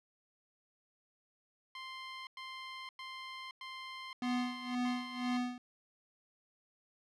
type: tone bursts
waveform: 15% pulse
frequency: 1046.5 Hz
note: C6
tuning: in tune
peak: -37 dBFS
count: 6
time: 1.75-5.37 s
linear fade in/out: 2 ms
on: 520 ms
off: 100 ms
type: tone with tremolo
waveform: square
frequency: 246.9 Hz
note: B3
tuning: in tune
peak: -32 dBFS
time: 4.22-5.58 s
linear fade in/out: 2 ms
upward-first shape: sine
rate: 2 Hz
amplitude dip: 85%
effects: low-pass 5000 Hz 12 dB/octave